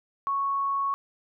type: tone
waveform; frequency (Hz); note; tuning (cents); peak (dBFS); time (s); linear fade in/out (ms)
sine; 1107; C#6; -3; -24; 0.27-0.94; 0
effects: none